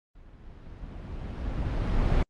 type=noise with level ramp; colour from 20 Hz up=brown; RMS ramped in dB=-51 to -21 dBFS; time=0.15-2.23 s; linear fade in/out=5 ms; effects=low-pass 4000 Hz 12 dB/octave + Opus 32 kbps